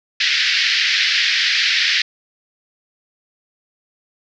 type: band-pass noise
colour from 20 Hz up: pink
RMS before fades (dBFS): -17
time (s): 0.2-2.02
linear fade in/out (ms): 5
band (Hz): 1700 to 5200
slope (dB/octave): 48
effects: none